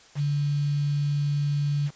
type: tone with quantisation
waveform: sine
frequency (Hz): 144.7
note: D3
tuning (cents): -25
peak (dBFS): -22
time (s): 0.15-1.91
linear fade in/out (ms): 50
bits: 7
effects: white hiss -53 dBFS RMS until 1.95 s + resampled to 16000 Hz